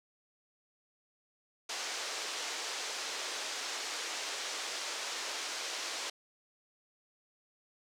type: band-pass noise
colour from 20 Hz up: white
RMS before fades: -39 dBFS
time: 1.69-6.1 s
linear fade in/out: 5 ms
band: 360 to 6600 Hz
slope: 24 dB/octave
effects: none